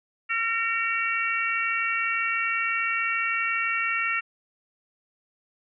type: harmonic tone with a mistuned harmonic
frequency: 454.6 Hz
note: A#4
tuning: 43 cents flat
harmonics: 3 / 4 / 5 / 6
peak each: -29 / -29 / -29 / -29 dBFS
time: 0.29-4.21 s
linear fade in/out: 20 ms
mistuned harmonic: 4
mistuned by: +22 cents
effects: none